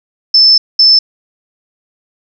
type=tone bursts at uneven times; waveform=sine; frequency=5274 Hz; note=E8; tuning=in tune; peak=-3 dBFS; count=2; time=0.34-0.58 / 0.79-0.99 s; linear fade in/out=5 ms; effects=none